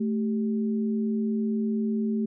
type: tone pair together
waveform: sine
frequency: 218.9 / 390.5 Hz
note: A3 / G4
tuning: -9 / -7 cents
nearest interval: minor seventh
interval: 1002 cents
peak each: -24 / -33 dBFS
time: 0-2.26 s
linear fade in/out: 10 ms
effects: none